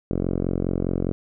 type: tone with low-pass filter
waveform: 5% pulse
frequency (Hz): 44.9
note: F1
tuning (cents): +49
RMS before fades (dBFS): -24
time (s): 0.11-1.12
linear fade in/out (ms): 0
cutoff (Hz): 420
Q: 0.77
effects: none